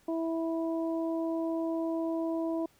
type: harmonic tone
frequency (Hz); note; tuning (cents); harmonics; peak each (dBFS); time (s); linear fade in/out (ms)
328; E4; -9; 1 / 2 / 3; -30 / -35 / -43; 0.08-2.66; 5
effects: pink hiss -65 dBFS RMS until 2.79 s